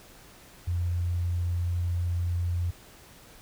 sine tone, 87.31 Hz, F2, in tune, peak -25 dBFS, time 0.67-2.71 s, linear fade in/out 10 ms, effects pink hiss -52 dBFS RMS until 3.41 s

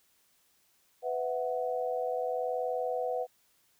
sine chord, B suspended fourth, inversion none, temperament equal with one note detuned, 498.5 / 659.3 / 740 Hz, B4 / E5 / F#5, +16 / 0 / 0 cents, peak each -32 / -36 / -35 dBFS, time 1.02-3.27 s, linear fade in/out 50 ms, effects white hiss -69 dBFS RMS until 3.79 s

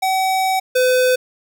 square tone pair in turn, 759 / 506.6 Hz, F#5 / B4, +44 / +44 cents, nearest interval perfect fifth, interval 700 cents, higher first, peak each -16 / -13 dBFS, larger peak second, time 0.02-0.6 / 0.75-1.16 s, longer first, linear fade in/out 10 ms, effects none

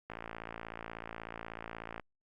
click train, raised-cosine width 0.5 ms, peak -26 dBFS, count 108, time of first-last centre 0.1-1.997 s, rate 56.4 Hz, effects Opus 48 kbps

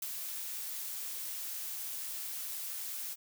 blue noise with ADSR envelope, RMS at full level -37 dBFS, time 0.02-3.16 s, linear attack 4 ms, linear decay 37 ms, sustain -3 dB, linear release 38 ms, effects none

